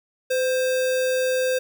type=tone with sample-and-hold; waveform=sine; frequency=512 Hz; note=C5; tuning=38 cents flat; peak=-19 dBFS; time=0.3-1.59 s; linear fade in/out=10 ms; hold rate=2100 Hz; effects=none